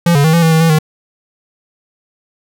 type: tone with pitch steps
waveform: square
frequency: 171 / 142.3 / 159.5 / 168.7 / 162.3 / 160.2 / 164.3 / 155.1 Hz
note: F3 / C#3 / D#3 / E3 / E3 / E3 / E3 / D#3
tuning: -36 / +46 / +43 / +40 / -27 / -49 / -5 / -5 cents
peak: -8 dBFS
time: 0.06-0.788 s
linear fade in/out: 5 ms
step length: 91 ms
effects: none